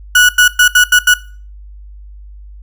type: tone bursts at uneven times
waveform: 35% pulse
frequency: 1469 Hz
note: F#6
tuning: 13 cents flat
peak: -3 dBFS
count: 6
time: 0.15-0.29 / 0.38-0.48 / 0.59-0.68 / 0.75-0.84 / 0.92-0.99 / 1.07-1.14 s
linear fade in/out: 5 ms
effects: noise-tail reverb RT60 0.4 s tail -19 dB re dry + added 50 Hz sine -31 dBFS peak until 2.62 s